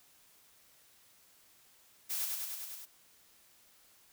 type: noise with echo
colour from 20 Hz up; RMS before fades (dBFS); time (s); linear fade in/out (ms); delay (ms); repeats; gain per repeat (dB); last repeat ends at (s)
blue; -36; 2.09-2.26; 20; 100; 6; -2; 2.86
effects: white hiss -64 dBFS RMS until 4.12 s